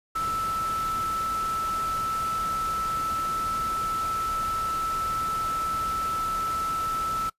sine tone in noise, 1318.5 Hz, E6, in tune, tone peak -25 dBFS, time 0.15-7.3 s, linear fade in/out 10 ms, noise pink, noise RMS -38 dBFS, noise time 0.15-7.3 s, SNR +10 dB, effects noise-tail reverb RT60 0.1 s tail -20 dB re dry + resampled to 32000 Hz

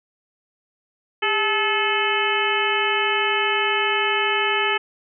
harmonic tone with a mistuned harmonic, 432.5 Hz, A4, 30 cents flat, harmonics 1 / 2 / 3 / 4 / 5 / 6 / 7, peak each -26 / -26 / -26 / -26 / -26 / -26 / -26 dBFS, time 1.22-4.78 s, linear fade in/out 10 ms, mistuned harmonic 1, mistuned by -110 cents, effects none

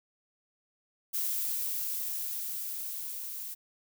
violet noise with level ramp, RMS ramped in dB -31 to -40 dBFS, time 1.13-3.55 s, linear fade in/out 20 ms, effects none

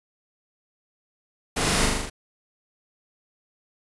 pink noise with echo, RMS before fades -25 dBFS, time 1.56-1.86 s, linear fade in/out 10 ms, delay 40 ms, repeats 6, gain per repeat -2 dB, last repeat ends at 2.1 s, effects resampled to 24000 Hz

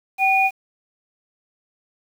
sine tone pair together, 769.6 / 2446 Hz, G5 / D#7, -32 / -30 cents, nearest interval octave + minor sixth, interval 2002 cents, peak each -17 dBFS, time 0.18-0.51 s, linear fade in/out 50 ms, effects 7-bit

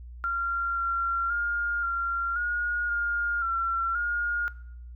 sine tone with pitch steps, 1381 / 1373 / 1413 / 1380 / 1437 / 1414 / 1358 / 1424 Hz, F6 / F6 / F6 / F6 / F6 / F6 / F6 / F6, -20 / -30 / +20 / -21 / +49 / +21 / -49 / +33 cents, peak -25 dBFS, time 0.24-4.48 s, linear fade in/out 0 ms, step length 530 ms, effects noise-tail reverb RT60 0.7 s tail -20 dB re dry + added 60 Hz sine -40 dBFS peak until 4.95 s

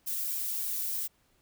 violet noise with flanger, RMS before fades -33 dBFS, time 0.06-1.08 s, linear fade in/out 20 ms, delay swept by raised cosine 1.4 to 2.4 ms, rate 3.4 Hz, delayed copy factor -0.55, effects pink hiss -69 dBFS RMS until 1.41 s

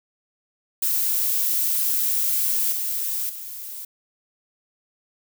violet noise with level steps, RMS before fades -22 / -26 / -35 dBFS, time 0.82-3.85 s, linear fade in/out 5 ms, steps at 2.72 / 3.29 s, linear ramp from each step 5 ms, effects none

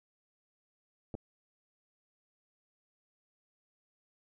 clicks, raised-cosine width 2 ms, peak -27 dBFS, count 2, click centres 1.142 / 1.151 s, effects none

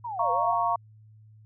sine linear two-way sweep, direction down then up, 991 to 479.5 to 771 Hz, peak -31 dBFS, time 0.04-0.55 s, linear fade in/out 10 ms, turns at 0.31 s
sine chord, Bb minor, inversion second, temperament equal, 698.5 / 932.3 / 1108.7 Hz, F5 / Bb5 / Db6, 0 / 0 / 0 cents, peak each -27 dBFS, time 0.19-0.76 s, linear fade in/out 5 ms
effects added 108 Hz sine -50 dBFS peak until 1.45 s

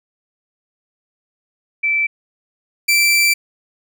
sine / sawtooth tone pair in turn, 2325 / 2338 Hz, D7 / D7, -18 / -8 cents, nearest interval unison, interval 10 cents, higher second, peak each -14 / -8 dBFS, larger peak second, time 1.83-2.07 / 2.88-3.34 s, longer second, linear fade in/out 10 ms, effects none

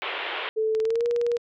white band-pass noise, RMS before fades -31 dBFS, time 0.02-0.49 s, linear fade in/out 0 ms, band 360 to 3300 Hz, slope 48 dB/octave
sine tone with pitch glide, 438.3 to 475.2 Hz, A4 to A#4, -7 to +33 cents, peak -21 dBFS, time 0.56-1.38 s, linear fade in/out 20 ms, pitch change +140 cents, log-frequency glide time 0.82-1.05 s
click train, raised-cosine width 0.2 ms, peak -21 dBFS, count 13, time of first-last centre 0.75-1.369 s, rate 19.4 Hz
effects none

